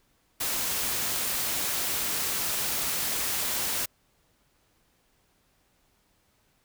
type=noise; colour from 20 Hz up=white; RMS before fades=-29 dBFS; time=0.4-3.86 s; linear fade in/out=10 ms; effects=pink hiss -68 dBFS RMS until 6.64 s